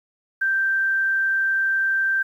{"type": "tone", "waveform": "sine", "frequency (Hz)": 1568, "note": "G6", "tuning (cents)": 0, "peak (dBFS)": -18, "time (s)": [0.41, 2.23], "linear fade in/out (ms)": 10, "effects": ["9-bit"]}